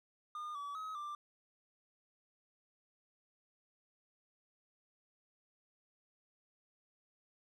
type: tone with pitch steps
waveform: triangle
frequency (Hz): 1215 / 1145 / 1273 / 1182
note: D#6 / D6 / D#6 / D6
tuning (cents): -42 / -44 / +39 / +11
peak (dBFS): -39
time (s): 0.35-1.15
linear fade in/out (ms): 2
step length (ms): 200
effects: none